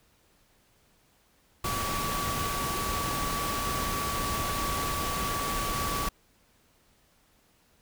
sine tone in noise, 1142 Hz, D6, 49 cents flat, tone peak -32 dBFS, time 1.64-6.09 s, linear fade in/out 5 ms, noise pink, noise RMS -32 dBFS, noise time 1.64-6.09 s, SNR -3 dB, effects pink hiss -65 dBFS RMS until 7.81 s

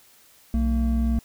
triangle tone pair together, 61.74 / 227.4 Hz, B1 / A#3, 0 / -43 cents, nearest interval octave + major seventh, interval 2257 cents, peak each -19 / -22 dBFS, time 0.54-1.19 s, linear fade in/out 0 ms, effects white hiss -55 dBFS RMS until 1.24 s

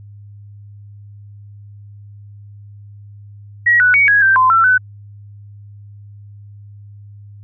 sine tone with pitch steps, 1909 / 1481 / 2246 / 1659 / 1566 / 1030 / 1344 / 1506 Hz, A#6 / F#6 / C#7 / G#6 / G6 / C6 / E6 / F#6, +41 / +1 / +22 / -2 / -2 / -28 / +33 / +30 cents, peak -8 dBFS, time 3.66-4.78 s, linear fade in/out 10 ms, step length 140 ms, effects added 102 Hz sine -35 dBFS peak until 7.43 s

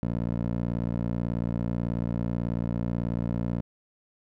15% pulse tone with band-pass filter, 58.27 Hz, A#1, in tune, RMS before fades -29 dBFS, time 0.03-3.61 s, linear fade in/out 0 ms, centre 220 Hz, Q 0.67, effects none

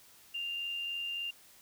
sine tone with amplitude modulation, 2794 Hz, F7, in tune, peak -33 dBFS, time 0.34-1.31 s, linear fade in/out 10 ms, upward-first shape sine, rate 83.4 Hz, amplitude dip 30%, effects white hiss -59 dBFS RMS until 1.61 s

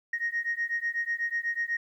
sine beating tone pair, 1864.7 / 1872.8 Hz, A#6 / A#6, 0 / +8 cents, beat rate 8.1 Hz, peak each -30 dBFS, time 0.13-1.77 s, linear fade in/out 5 ms, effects tanh soft clip ceiling -21 dBFS + 11-bit

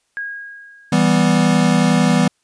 sine tone with exponential decay, 1637 Hz, G#6, 25 cents flat, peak -21 dBFS, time 0.17-1.37 s, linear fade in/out 0 ms, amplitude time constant 260 ms
square chord, E minor, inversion none, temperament equal, 164.81 / 196 / 246.9 Hz, E3 / G3 / B3, 0 / 0 / 0 cents, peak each -17 dBFS, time 0.92-2.28 s, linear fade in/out 5 ms
effects white hiss -66 dBFS RMS until 2.43 s + resampled to 22050 Hz

